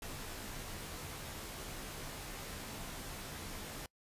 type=noise with comb filter; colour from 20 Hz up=pink; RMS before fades=-45 dBFS; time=0.02-3.86 s; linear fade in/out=2 ms; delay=17 ms; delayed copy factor=-0.6; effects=noise-tail reverb RT60 0.1 s tail -25 dB re dry + resampled to 32000 Hz